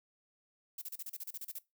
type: noise bursts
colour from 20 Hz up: violet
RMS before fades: -42 dBFS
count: 12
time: 0.78-1.587 s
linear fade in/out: 5 ms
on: 37 ms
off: 33 ms
effects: noise-tail reverb RT60 0.2 s tail -19 dB re dry